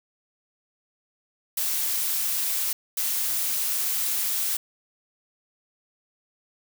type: noise bursts at uneven times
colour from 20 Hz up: blue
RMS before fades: -26 dBFS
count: 2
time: 1.57-2.73 / 2.97-4.57 s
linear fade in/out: 5 ms
effects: none